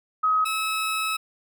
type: tone pair in turn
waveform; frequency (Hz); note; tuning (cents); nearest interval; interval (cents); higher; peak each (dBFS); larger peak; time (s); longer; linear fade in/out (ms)
sine / 20% pulse; 1268 / 1293.9; D#6 / E6; +32 / -33; unison; 35; second; -18 / -19; first; 0.23-0.45 / 0.45-1.17; second; 10
effects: none